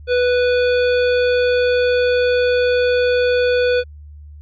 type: tone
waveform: square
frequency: 493.9 Hz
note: B4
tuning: in tune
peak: -14 dBFS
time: 0.07-3.84 s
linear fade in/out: 50 ms
effects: added 74 Hz sine -35 dBFS peak until 4.41 s + resampled to 11025 Hz